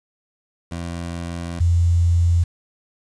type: tone pair in turn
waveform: 20% pulse / sine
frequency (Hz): 85.7 / 85.7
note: F2 / F2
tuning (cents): -32 / -32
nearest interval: unison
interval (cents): 0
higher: neither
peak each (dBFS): -22 / -13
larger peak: second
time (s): 0.71-1.6 / 1.6-2.44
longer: first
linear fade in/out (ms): 10
effects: resampled to 22050 Hz + 7-bit